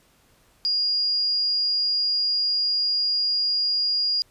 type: tone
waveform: sine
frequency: 4847 Hz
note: D#8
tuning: 46 cents flat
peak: -20 dBFS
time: 0.65-4.22 s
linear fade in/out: 0 ms
effects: pink hiss -60 dBFS RMS until 4.3 s + resampled to 32000 Hz